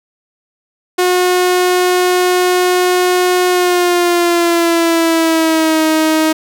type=tone with pitch glide; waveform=sawtooth; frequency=361.9 to 315.1 Hz; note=F#4 to D#4; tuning=-38 to +22 cents; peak=-6 dBFS; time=0.98-6.33 s; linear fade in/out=10 ms; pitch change=-240 cents; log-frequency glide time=3.49-5.85 s; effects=none